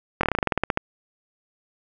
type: slowing click train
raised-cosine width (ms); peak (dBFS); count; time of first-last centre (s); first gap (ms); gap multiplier
0.5; -5; 14; 0.21-0.774; 23; 1.1
effects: none